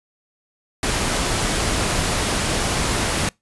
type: noise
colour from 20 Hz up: pink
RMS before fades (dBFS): -21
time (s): 0.83-3.29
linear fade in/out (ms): 2
effects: noise-tail reverb RT60 0.2 s tail -26 dB re dry + resampled to 24000 Hz